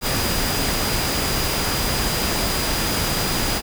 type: tone in noise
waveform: sine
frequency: 4900 Hz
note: D#8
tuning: 27 cents flat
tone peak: -29 dBFS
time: 0.01-3.62 s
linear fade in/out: 50 ms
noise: pink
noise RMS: -22 dBFS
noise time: 0.01-3.62 s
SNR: -10 dB
effects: none